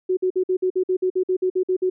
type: tone bursts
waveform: sine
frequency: 370 Hz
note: F#4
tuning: in tune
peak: -17 dBFS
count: 14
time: 0.09-1.9 s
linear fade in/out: 10 ms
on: 81 ms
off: 52 ms
effects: none